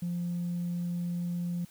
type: tone with tanh clipping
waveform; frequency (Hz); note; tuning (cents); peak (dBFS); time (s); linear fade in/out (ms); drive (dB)
triangle; 174.3; F3; -3; -30; 0.02-1.65; 5; 5
effects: white hiss -58 dBFS RMS until 1.7 s